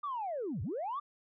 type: linear two-way sweep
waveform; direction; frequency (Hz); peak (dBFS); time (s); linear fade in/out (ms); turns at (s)
sine; down then up; 1211 to 77.78 to 1211; -33; 0.03-1; 10; 0.62
effects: tanh soft clip ceiling -30 dBFS